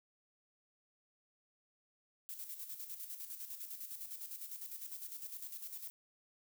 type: noise with tremolo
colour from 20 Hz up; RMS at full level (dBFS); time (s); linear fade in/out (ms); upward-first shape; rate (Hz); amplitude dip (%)
violet; -45; 2.29-5.9; 0; square; 9.9; 55
effects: none